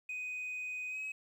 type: tone with pitch glide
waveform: sine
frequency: 2499 to 2549 Hz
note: D#7 to D#7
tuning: +7 to +41 cents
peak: -35 dBFS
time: 0.09-1.12 s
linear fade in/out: 5 ms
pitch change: +34 cents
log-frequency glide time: 0.89-0.99 s
effects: tanh soft clip ceiling -36 dBFS + 11-bit